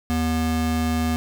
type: tone pair together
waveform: square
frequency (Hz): 80.3 / 240.9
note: E2 / B3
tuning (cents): -45 / -43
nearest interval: octave + perfect fifth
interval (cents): 1902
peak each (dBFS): -25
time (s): 0.1-1.16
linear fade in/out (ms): 0
effects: none